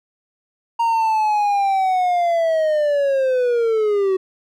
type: linear sweep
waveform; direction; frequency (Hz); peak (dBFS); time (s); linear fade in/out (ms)
triangle; down; 933 to 373.1; -13; 0.79-4.17; 10
effects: none